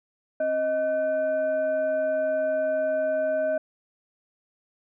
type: tone with frequency modulation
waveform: sine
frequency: 625 Hz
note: D#5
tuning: 8 cents sharp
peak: -22 dBFS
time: 0.4-3.58 s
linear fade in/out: 5 ms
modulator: 892 Hz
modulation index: 0.39
effects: none

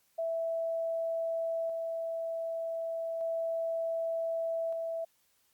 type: tone with tremolo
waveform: sine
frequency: 659.3 Hz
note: E5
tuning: in tune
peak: -30 dBFS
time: 0.18-5.05 s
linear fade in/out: 10 ms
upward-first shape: square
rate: 0.33 Hz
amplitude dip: 25%
effects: white hiss -71 dBFS RMS until 5.53 s + Opus 48 kbps

